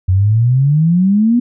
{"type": "exponential sweep", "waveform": "sine", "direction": "up", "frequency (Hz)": [90, 247.3], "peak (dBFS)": -8, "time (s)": [0.08, 1.4], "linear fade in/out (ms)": 10, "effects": []}